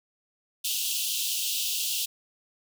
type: high-pass noise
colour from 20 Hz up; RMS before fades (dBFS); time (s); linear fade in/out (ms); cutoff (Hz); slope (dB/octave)
pink; -29; 0.64-2.06; 10; 2700; 96
effects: none